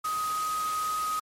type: tone in noise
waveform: sine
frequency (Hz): 1255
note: D#6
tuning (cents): +15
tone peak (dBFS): -27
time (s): 0.04-1.2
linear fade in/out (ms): 10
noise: white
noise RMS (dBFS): -38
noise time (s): 0.04-1.2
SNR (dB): +8
effects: low-pass 12000 Hz 12 dB/octave + MP3 64 kbps